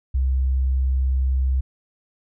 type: tone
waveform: sine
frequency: 65.41 Hz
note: C2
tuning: in tune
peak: -17 dBFS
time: 0.14-1.61 s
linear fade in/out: 10 ms
effects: none